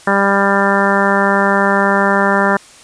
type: harmonic tone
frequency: 198.2 Hz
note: G3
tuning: 19 cents sharp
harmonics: 1 / 2 / 3 / 4 / 5 / 6 / 7 / 8 / 9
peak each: -17 / -19 / -18 / -20 / -18 / -22 / -19 / -21 / -19 dBFS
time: 0.07-2.57 s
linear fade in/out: 5 ms
effects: white hiss -41 dBFS RMS until 2.83 s + resampled to 22050 Hz